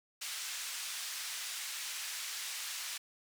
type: band-pass noise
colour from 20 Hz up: white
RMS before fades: -41 dBFS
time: 0.21-2.98 s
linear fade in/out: 10 ms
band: 1500 to 7900 Hz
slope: 12 dB/octave
effects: none